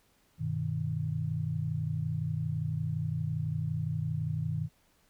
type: chord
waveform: sine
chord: G augmented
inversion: none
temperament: equal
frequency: 98 / 123.47 / 155.56 Hz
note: G2 / B2 / D#3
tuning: 0 / 0 / 0 cents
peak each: -36 / -35 / -32 dBFS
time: 0.38-4.69 s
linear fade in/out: 50 ms
effects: pink hiss -68 dBFS RMS until 5.09 s